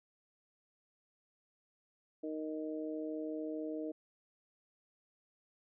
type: harmonic tone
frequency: 155.56 Hz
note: D#3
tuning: in tune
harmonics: 2 / 3 / 4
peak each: -39 / -43 / -45 dBFS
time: 2.23-3.92 s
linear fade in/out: 10 ms
effects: none

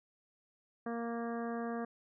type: harmonic tone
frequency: 233.1 Hz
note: A#3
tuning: in tune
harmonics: 1 / 2 / 3 / 4 / 5 / 6 / 7 / 8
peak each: -38 / -41 / -43 / -54 / -47 / -56 / -50 / -58 dBFS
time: 0.86-1.85 s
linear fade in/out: 5 ms
effects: none

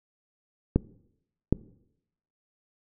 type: clicks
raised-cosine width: 3 ms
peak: -7 dBFS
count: 2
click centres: 0.76 / 1.526 s
effects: noise-tail reverb RT60 0.8 s tail -21 dB re dry

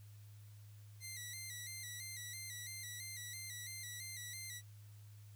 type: tone with vibrato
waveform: 10% pulse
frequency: 2016 Hz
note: B6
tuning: 35 cents sharp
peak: -37 dBFS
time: 1-4.62 s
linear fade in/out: 50 ms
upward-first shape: square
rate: 3 Hz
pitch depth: 60 cents each way
effects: added 104 Hz sine -54 dBFS peak until 5.35 s + white hiss -69 dBFS RMS until 5.35 s

